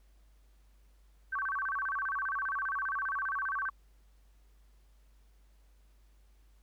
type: tone with vibrato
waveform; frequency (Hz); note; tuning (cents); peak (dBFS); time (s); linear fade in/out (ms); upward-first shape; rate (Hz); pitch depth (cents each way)
sine; 1318.5; E6; 0; -31; 1.32-3.7; 10; square; 15; 280
effects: added 50 Hz sine -59 dBFS peak until 6.62 s + pink hiss -73 dBFS RMS until 6.62 s

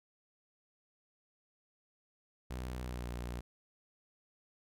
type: tone with pitch glide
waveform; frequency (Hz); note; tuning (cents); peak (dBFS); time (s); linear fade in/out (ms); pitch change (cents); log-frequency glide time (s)
sawtooth; 62.4 to 60.14; B1 to B1; +19 to -45; -35; 2.5-3.41; 10; -64; 2.84-3.06
effects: none

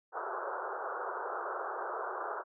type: band-pass noise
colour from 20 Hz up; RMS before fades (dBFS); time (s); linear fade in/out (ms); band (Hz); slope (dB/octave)
white; -38; 0.12-2.44; 50; 360 to 1500; 96
effects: none

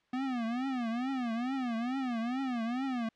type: tone with vibrato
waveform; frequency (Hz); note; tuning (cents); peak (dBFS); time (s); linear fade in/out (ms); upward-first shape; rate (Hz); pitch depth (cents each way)
square; 246.9; B3; 0; -32; 0.13-3.09; 5; triangle; 2.3; 190
effects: white hiss -72 dBFS RMS until 3.15 s + low-pass 3000 Hz 12 dB/octave

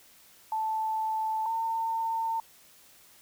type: tone pair in turn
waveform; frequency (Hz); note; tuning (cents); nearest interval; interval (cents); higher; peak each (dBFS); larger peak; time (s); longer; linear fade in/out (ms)
sine; 878 / 904.2; A5 / A5; -4 / +47; minor second; 51; second; -27; neither; 0.52-1.46 / 1.46-2.4; neither; 2
effects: white hiss -57 dBFS RMS until 3.21 s

